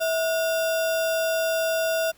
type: tone with sample-and-hold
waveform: sine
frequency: 651 Hz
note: E5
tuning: 22 cents flat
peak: -21 dBFS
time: 0-2.12 s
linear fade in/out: 20 ms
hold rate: 2100 Hz
effects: pink hiss -57 dBFS RMS until 2.17 s